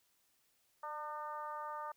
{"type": "harmonic tone with a mistuned harmonic", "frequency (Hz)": 301.9, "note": "D4", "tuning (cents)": 48, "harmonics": [2, 3, 4, 5, 6], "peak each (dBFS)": [-49, -44, -44, -55, -60], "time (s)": [0.83, 1.92], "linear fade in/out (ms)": 5, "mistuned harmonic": 2, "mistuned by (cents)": -22, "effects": ["white hiss -75 dBFS RMS until 1.96 s"]}